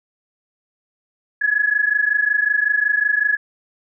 sine tone pair together, 1676.6 / 1702 Hz, G#6 / G#6, +16 / +42 cents, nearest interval unison, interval 26 cents, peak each -18 dBFS, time 1.41-3.37 s, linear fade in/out 10 ms, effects none

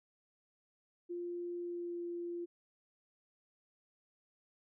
sine tone with pitch glide, 349.2 to 345.8 Hz, F4 to F4, 0 to -17 cents, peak -38 dBFS, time 1.09-2.46 s, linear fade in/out 20 ms, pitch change -17 cents, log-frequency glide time 1.57-2.02 s, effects none

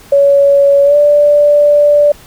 sine tone with pitch glide, 562 to 585.5 Hz, C#5 to D5, +24 to -5 cents, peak -4 dBFS, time 0.12-2.12 s, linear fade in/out 5 ms, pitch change +71 cents, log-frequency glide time 0.84-0.96 s, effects pink hiss -39 dBFS RMS until 2.26 s

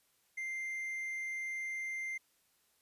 triangle tone, 2093 Hz, C7, in tune, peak -35 dBFS, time 0.37-2.18 s, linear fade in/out 10 ms, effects white hiss -73 dBFS RMS until 2.81 s + resampled to 32000 Hz

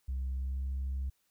sine tone with pitch glide, 65.41 to 66.71 Hz, C2 to C2, 0 to +34 cents, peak -30 dBFS, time 0.08-1.1 s, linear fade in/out 10 ms, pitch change +34 cents, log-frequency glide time 0.35-0.62 s, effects tanh soft clip ceiling -30 dBFS + white hiss -75 dBFS RMS until 1.3 s

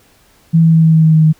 sine tone with pitch steps, 164.2 / 163.07 / 161.94 / 160.82 / 159.71 / 158.61 / 157.51 / 156.42 Hz, E3 / E3 / E3 / E3 / D#3 / D#3 / D#3 / D#3, -6 / -18 / -30 / -42 / +46 / +34 / +22 / +10 cents, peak -5 dBFS, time 0.53-1.33 s, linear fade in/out 20 ms, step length 100 ms, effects pink hiss -50 dBFS RMS until 1.39 s

